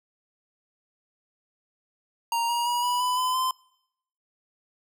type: tone with pitch steps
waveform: square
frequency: 932.3 / 948 / 964.1 / 980.3 / 996.9 / 1013.7 / 1030.9 Hz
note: A#5 / A#5 / B5 / B5 / B5 / B5 / C6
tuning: 0 / +29 / -42 / -13 / +16 / +45 / -26 cents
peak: -24 dBFS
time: 2.32-3.51 s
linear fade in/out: 2 ms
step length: 170 ms
effects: noise-tail reverb RT60 0.8 s tail -25 dB re dry